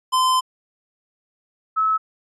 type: tone pair in turn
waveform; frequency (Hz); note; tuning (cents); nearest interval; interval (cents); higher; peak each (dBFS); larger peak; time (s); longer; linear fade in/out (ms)
square / sine; 1029 / 1296.5; C6 / E6; -29 / -29; major third; 400; second; -16; neither; 0.12-0.41 / 1.76-1.98; first; 20
effects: resampled to 24000 Hz